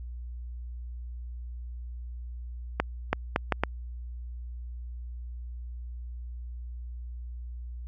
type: accelerating click train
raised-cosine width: 0.5 ms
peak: -8 dBFS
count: 5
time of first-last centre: 2.8-3.636 s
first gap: 330 ms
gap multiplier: 0.7
effects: added 60 Hz sine -36 dBFS peak until 7.87 s